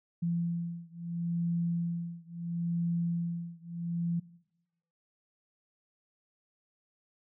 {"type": "beating tone pair", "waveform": "sine", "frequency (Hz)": [170, 170.74], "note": ["F3", "F3"], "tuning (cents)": [-46, -39], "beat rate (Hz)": 0.74, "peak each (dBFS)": [-33, -34], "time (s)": [0.22, 4.2], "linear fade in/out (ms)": 10, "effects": ["noise-tail reverb RT60 0.9 s tail -21 dB re dry"]}